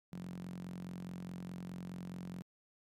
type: tone with high-pass filter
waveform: sawtooth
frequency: 44.79 Hz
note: F1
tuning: 44 cents sharp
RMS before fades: -45 dBFS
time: 0.12-2.42 s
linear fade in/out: 0 ms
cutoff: 170 Hz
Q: 6.7
effects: MP3 96 kbps